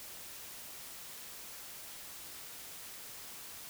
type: silence
effects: white hiss -48 dBFS RMS until 3.69 s